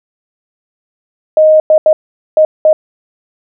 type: tone bursts at uneven times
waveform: sine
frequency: 622.3 Hz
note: D#5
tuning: in tune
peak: -3 dBFS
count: 5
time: 1.37-1.6 / 1.7-1.78 / 1.86-1.93 / 2.37-2.45 / 2.65-2.73 s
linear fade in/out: 2 ms
effects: none